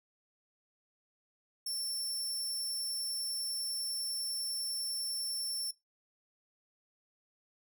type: tone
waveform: 25% pulse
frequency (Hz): 5410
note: E8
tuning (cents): +44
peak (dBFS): -30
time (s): 1.66-5.71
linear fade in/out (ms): 5
effects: noise-tail reverb RT60 0.2 s tail -20 dB re dry